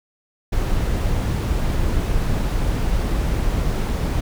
brown noise, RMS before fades -20 dBFS, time 0.52-4.21 s, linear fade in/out 10 ms, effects none

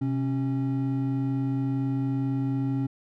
triangle tone pair together, 128.93 / 273.2 Hz, C3 / C#4, -25 / -25 cents, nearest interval octave + minor second, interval 1300 cents, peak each -25 dBFS, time 0.01-2.87 s, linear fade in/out 10 ms, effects none

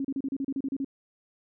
sine tone bursts, 272.2 Hz, C#4, 31 cents flat, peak -27 dBFS, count 11, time 0-0.846 s, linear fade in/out 2 ms, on 46 ms, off 34 ms, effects none

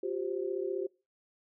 sine chord, F suspended second, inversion none, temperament equal with one note detuned, 356.8 / 392 / 523.3 Hz, F4 / G4 / C5, +37 / 0 / 0 cents, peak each -35 / -34 / -40 dBFS, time 0.03-0.87 s, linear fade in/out 5 ms, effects noise-tail reverb RT60 0.3 s tail -23 dB re dry

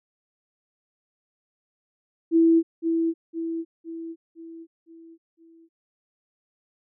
sine tone with echo, 329.6 Hz, E4, in tune, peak -14 dBFS, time 2.31-2.63 s, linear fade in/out 50 ms, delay 510 ms, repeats 6, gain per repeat -6 dB, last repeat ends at 5.69 s, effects none

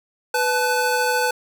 square tone cluster, 495.9 / 868 / 1501 Hz, B4 / A5 / F#6, +7 / -24 / +24 cents, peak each -23 / -23 / -24 dBFS, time 0.34-1.31 s, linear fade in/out 5 ms, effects none

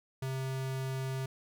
square tone, 132.4 Hz, C3, 21 cents sharp, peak -34 dBFS, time 0.22-1.26 s, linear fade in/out 5 ms, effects none

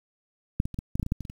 clicks, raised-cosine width 5 ms, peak -9 / -18 / -25 / -17 / -16 / -15 / -16 / -19 / -12 / -22 / -25 / -28 dBFS, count 12, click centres 0.601 / 0.655 / 0.743 / 0.789 / 0.955 / 0.997 / 1.029 / 1.064 / 1.121 / 1.207 / 1.252 / 1.299 s, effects 8-bit

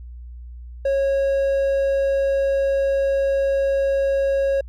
triangle tone, 548 Hz, C#5, 20 cents flat, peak -15 dBFS, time 0.85-4.61 s, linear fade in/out 5 ms, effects added 60 Hz sine -34 dBFS peak until 4.68 s

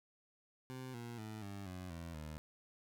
20% pulse tone with pitch steps, 129.3 / 118.57 / 108.73 / 99.7 / 91.43 / 83.84 / 76.88 Hz, C3 / A#2 / A2 / G2 / F#2 / E2 / D#2, -20 / +30 / -20 / +30 / -20 / +30 / -20 cents, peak -40 dBFS, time 0.7-2.38 s, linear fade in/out 0 ms, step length 240 ms, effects none

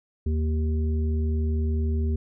harmonic tone, 77.78 Hz, D#2, in tune, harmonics 1 / 3 / 5, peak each -22 / -32 / -36 dBFS, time 0.26-2.16 s, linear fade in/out 5 ms, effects none

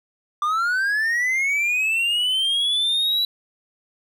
triangle linear sweep, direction up, 1174.7 to 3951 Hz, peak -17 dBFS, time 0.42-3.25 s, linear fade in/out 2 ms, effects none

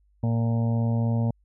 harmonic tone, 115.4 Hz, A#2, 17 cents flat, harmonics 1 / 2 / 4 / 5 / 6 / 7 / 8, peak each -22 / -27 / -39 / -37 / -42 / -43 / -45 dBFS, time 0.23-1.31 s, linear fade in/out 5 ms, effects added 50 Hz sine -60 dBFS peak until 1.44 s

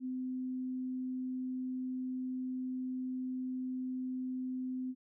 sine tone, 256.1 Hz, C4, 37 cents flat, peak -35 dBFS, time 0-4.95 s, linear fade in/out 50 ms, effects none

